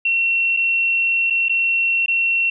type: tone with dropouts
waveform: sine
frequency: 2721 Hz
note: F7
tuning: 46 cents flat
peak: -15 dBFS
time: 0.05-2.5 s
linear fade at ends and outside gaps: 5 ms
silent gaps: 0.566-0.57 / 1.301-1.305 / 1.485-1.494 / 2.061-2.081 s
effects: none

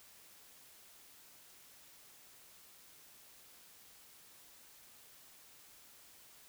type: silence
effects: white hiss -60 dBFS RMS until 6.48 s

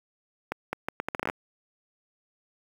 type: accelerating click train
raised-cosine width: 0.5 ms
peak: -13 dBFS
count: 12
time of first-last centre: 0.52-1.298 s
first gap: 210 ms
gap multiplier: 0.74
effects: high-pass 150 Hz 12 dB/octave + 7-bit

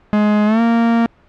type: tone with pitch glide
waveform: 45% pulse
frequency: 210 to 231.7 Hz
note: G#3 to A#3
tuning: +19 to -10 cents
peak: -11 dBFS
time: 0.13-1.06 s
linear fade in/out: 0 ms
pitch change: +171 cents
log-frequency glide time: 0.46-0.61 s
effects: pink hiss -51 dBFS RMS until 1.28 s + low-pass 2000 Hz 12 dB/octave

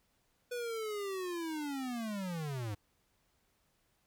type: linear sweep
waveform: square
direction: down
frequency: 493.9 to 98.3 Hz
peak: -37 dBFS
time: 0.51-2.75 s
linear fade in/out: 10 ms
effects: pink hiss -75 dBFS RMS until 4.06 s

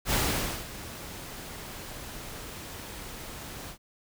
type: noise with ADSR envelope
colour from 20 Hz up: pink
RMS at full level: -25 dBFS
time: 0.05-3.78 s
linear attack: 75 ms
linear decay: 520 ms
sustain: -16 dB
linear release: 87 ms
effects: none

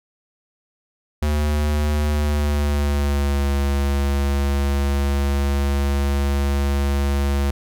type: tone with pitch glide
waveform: square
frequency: 74.6 to 70.01 Hz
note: D2 to C#2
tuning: +28 to +18 cents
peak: -18 dBFS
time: 1.22-7.51 s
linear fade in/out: 5 ms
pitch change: -110 cents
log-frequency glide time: 2.09-3.49 s
effects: none

